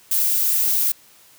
violet noise, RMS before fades -19 dBFS, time 0.11-0.92 s, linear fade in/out 5 ms, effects white hiss -51 dBFS RMS until 1.38 s + high-pass 60 Hz 12 dB/octave

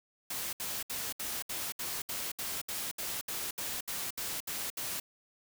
white noise bursts, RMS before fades -37 dBFS, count 16, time 0.3-5 s, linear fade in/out 5 ms, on 230 ms, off 68 ms, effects none

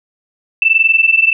sine tone pair together, 2646 / 2667 Hz, E7 / E7, +6 / +20 cents, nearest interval unison, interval 14 cents, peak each -11 dBFS, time 0.62-1.33 s, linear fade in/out 2 ms, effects none

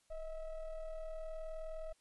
triangle ring-modulated tone, 327.8 Hz, E4, 10 cents flat, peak -36 dBFS, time 0.1-1.93 s, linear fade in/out 10 ms, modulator 308 Hz, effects white hiss -74 dBFS RMS until 2 s + resampled to 24000 Hz

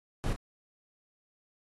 brown noise with echo, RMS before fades -31 dBFS, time 0.24-0.33 s, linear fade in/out 0 ms, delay 31 ms, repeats 1, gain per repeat -8 dB, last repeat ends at 0.361 s, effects AAC 32 kbps

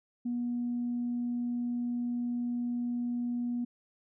sine tone, 241.5 Hz, B3, 39 cents flat, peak -29 dBFS, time 0.25-3.65 s, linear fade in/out 10 ms, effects tanh soft clip ceiling -25 dBFS

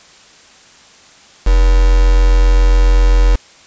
sine tone with quantisation, 43.73 Hz, F1, 3 cents sharp, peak -6 dBFS, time 1.46-3.36 s, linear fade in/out 10 ms, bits 3, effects white hiss -43 dBFS RMS until 3.66 s + resampled to 16000 Hz

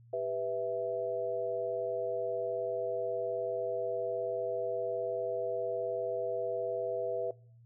sine chord, E minor, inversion first, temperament just, 395.6 / 494.4 / 659.3 Hz, G4 / B4 / E5, +16 / +2 / 0 cents, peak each -40 / -34 / -34 dBFS, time 0.13-7.31 s, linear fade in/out 5 ms, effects noise-tail reverb RT60 0.5 s tail -24 dB re dry + added 117 Hz sine -55 dBFS peak until 7.65 s

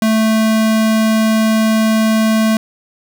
square tone, 220 Hz, A3, in tune, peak -11 dBFS, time 0.02-2.57 s, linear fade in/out 2 ms, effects none

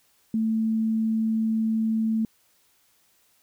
sine tone, 221.8 Hz, A3, 14 cents sharp, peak -21 dBFS, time 0.34-2.25 s, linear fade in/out 2 ms, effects white hiss -64 dBFS RMS until 3.42 s

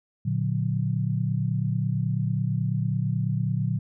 sine chord, Bb augmented, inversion none, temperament just, 116.54 / 145.68 / 182.1 Hz, Bb2 / D3 / F#3, 0 / -14 / -27 cents, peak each -26 / -27 / -29 dBFS, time 0.25-3.79 s, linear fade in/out 10 ms, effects none

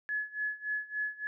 sine tone with tremolo, 1703 Hz, G#6, 43 cents sharp, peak -29 dBFS, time 0.09-1.27 s, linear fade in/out 0 ms, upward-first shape sine, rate 3.5 Hz, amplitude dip 90%, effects none

